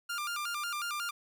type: tone with vibrato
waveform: sawtooth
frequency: 1293 Hz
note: E6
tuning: 34 cents flat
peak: -30 dBFS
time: 0.09-1.11 s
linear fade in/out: 10 ms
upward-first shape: square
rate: 5.5 Hz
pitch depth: 140 cents each way
effects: none